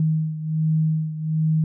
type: beating tone pair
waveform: sine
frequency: 157.1 / 158.4 Hz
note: D#3 / D#3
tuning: +17 / +31 cents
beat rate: 1.3 Hz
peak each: -20 / -25 dBFS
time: 0-1.64 s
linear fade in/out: 2 ms
effects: none